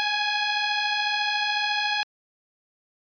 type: beating tone pair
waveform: 10% pulse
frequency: 822 / 836 Hz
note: G#5 / G#5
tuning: -18 / +11 cents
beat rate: 14 Hz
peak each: -22 / -15 dBFS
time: 0-2.03 s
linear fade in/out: 0 ms
effects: resampled to 11025 Hz